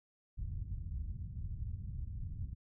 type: low-pass noise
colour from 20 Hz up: white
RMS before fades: -41 dBFS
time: 0.37-2.55 s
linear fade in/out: 20 ms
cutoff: 110 Hz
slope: 24 dB/octave
effects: none